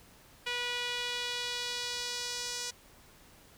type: tone with band-pass filter sweep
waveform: sawtooth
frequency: 487.1 Hz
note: B4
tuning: 24 cents flat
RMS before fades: -36 dBFS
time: 0.46-2.71 s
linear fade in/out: 10 ms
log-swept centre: 2800 to 5800 Hz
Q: 1.7
effects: pink hiss -58 dBFS RMS until 3.57 s